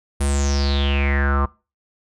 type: tone with low-pass filter sweep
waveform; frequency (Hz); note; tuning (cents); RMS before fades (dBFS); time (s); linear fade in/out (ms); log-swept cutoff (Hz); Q
square; 70.1; C#2; +20; -19; 0.2-1.46; 10; 10000 to 1100; 9
effects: noise-tail reverb RT60 0.3 s tail -22 dB re dry